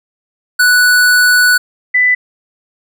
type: tone pair in turn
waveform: square / sine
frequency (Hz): 1480 / 1993.9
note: F#6 / B6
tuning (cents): 0 / +16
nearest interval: perfect fourth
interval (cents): 516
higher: second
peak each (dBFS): -7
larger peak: neither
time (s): 0.59-1.58 / 1.94-2.15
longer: first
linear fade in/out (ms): 10
effects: none